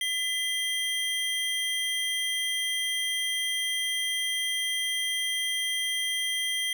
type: tone pair together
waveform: square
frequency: 2017 / 3202 Hz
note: B6 / G7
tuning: +36 / +36 cents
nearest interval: minor sixth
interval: 800 cents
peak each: -32 / -29 dBFS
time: 0.01-6.73 s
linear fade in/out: 2 ms
effects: none